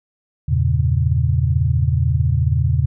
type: chord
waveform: sine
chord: E diminished seventh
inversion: none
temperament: equal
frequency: 82.41 / 98 / 116.54 / 138.59 Hz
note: E2 / G2 / Bb2 / Db3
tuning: 0 / 0 / 0 / 0 cents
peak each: -18 / -24 / -19 / -19 dBFS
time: 0.48-2.86 s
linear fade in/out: 10 ms
effects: none